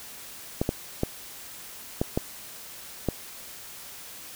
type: clicks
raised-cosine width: 2 ms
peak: -10 dBFS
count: 6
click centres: 0.615 / 0.691 / 1.034 / 2.015 / 2.175 / 3.087 s
effects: white hiss -43 dBFS RMS until 4.35 s